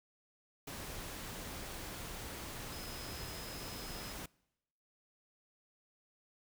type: tone in noise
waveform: sine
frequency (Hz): 5090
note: D#8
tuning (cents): +39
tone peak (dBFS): -51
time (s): 2.72-4.13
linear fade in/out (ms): 5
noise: pink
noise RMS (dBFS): -45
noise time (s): 0.67-4.26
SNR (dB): -9
effects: noise-tail reverb RT60 0.9 s tail -25 dB re dry